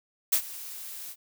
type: noise with ADSR envelope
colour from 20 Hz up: blue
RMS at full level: -21 dBFS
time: 0.32-1.16 s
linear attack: 11 ms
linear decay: 79 ms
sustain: -19 dB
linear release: 56 ms
effects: none